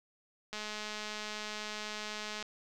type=click train; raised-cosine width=0.2 ms; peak=-23 dBFS; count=403; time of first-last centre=0.53-2.426 s; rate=212 Hz; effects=none